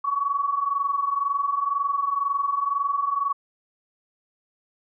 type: tone pair together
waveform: sine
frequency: 1108.7 / 1130.7 Hz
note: C#6 / C#6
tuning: 0 / +34 cents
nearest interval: unison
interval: 34 cents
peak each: -27 / -23 dBFS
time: 0.04-3.33 s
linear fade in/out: 10 ms
effects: none